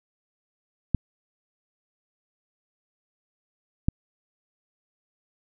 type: clicks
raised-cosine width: 5 ms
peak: -8 dBFS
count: 2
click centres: 0.947 / 3.885 s
effects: none